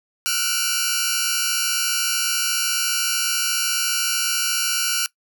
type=tone cluster; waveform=10% pulse; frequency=1358 / 1432 / 1487 / 2343 / 5620 Hz; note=F6 / F6 / F#6 / D7 / F8; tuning=-49 / +43 / +8 / -5 / +10 cents; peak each=-19 dBFS; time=0.26-5.06 s; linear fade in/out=0 ms; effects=noise-tail reverb RT60 0.1 s tail -21 dB re dry